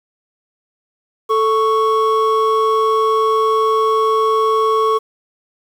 triangle tone pair together, 440.3 / 1108.7 Hz, A4 / C#6, +1 / 0 cents, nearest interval octave + major third, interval 1599 cents, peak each -13 / -13 dBFS, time 1.29-4.99 s, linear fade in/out 20 ms, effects 7-bit

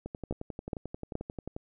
two click trains, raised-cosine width 2 ms, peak -24 / -18 dBFS, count 18 / 3, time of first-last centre 0.06-1.564 / 0.31-1.154 s, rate 11.3 / 2.37 Hz, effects none

